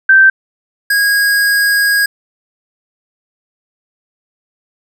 sine / square tone pair in turn, 1558 / 1642.1 Hz, G6 / G#6, -11 / -20 cents, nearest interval minor second, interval 91 cents, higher second, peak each -3 / -10 dBFS, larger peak first, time 0.09-0.3 / 0.9-2.06 s, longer second, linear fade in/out 5 ms, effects none

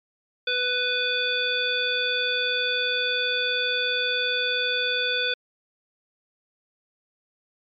harmonic tone with a mistuned harmonic, 496.1 Hz, B4, 8 cents sharp, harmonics 1 / 3 / 5 / 7 / 9, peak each -30 / -27 / -29 / -26 / -35 dBFS, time 0.47-5.34 s, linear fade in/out 5 ms, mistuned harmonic 9, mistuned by +43 cents, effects MP3 96 kbps

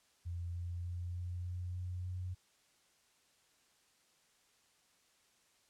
sine tone with pitch steps, 86.4 / 87.15 / 87.91 / 88.68 / 89.45 / 90.23 / 91.01 Hz, F2 / F2 / F2 / F2 / F2 / F#2 / F#2, -18 / -3 / +12 / +27 / +42 / -43 / -28 cents, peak -38 dBFS, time 0.25-2.35 s, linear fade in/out 20 ms, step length 300 ms, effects white hiss -71 dBFS RMS until 5.69 s + low-pass 9000 Hz 12 dB/octave

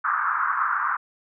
pink band-pass noise, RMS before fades -24 dBFS, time 0.04-0.97 s, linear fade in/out 10 ms, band 1100 to 1500 Hz, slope 48 dB/octave, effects none

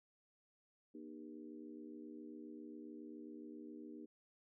harmonic tone with a mistuned harmonic, 79.4 Hz, D#2, 36 cents sharp, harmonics 3 / 4 / 5 / 6, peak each -54 / -52 / -57 / -63 dBFS, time 0.94-4.06 s, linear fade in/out 10 ms, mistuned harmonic 4, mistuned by -67 cents, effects none

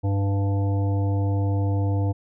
harmonic tone with a mistuned harmonic, 99.3 Hz, G2, 23 cents sharp, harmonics 1 / 3 / 5 / 7 / 9, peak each -20 / -30 / -34 / -37 / -39 dBFS, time 0.03-2.13 s, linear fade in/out 20 ms, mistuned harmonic 9, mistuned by -34 cents, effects none

